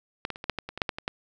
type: clicks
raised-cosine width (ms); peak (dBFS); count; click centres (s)
0.3; -13 / -16 / -24 / -20 / -9 / -14 / -20 / -20 / -7 / -11 / -18 / -12; 12; 0.251 / 0.303 / 0.359 / 0.441 / 0.497 / 0.587 / 0.69 / 0.776 / 0.818 / 0.892 / 0.985 / 1.079
effects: none